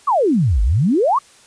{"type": "exponential two-way sweep", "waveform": "sine", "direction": "down then up", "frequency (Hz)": [1205, 48, 1205], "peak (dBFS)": -12, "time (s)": [0.07, 1.19], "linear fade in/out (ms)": 10, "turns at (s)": 0.62, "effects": ["white hiss -48 dBFS RMS until 1.46 s", "resampled to 22050 Hz"]}